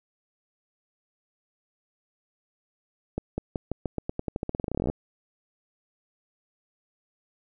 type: accelerating click train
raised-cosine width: 2 ms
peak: -15 dBFS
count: 26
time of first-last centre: 3.18-4.899 s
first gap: 200 ms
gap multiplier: 0.89
effects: none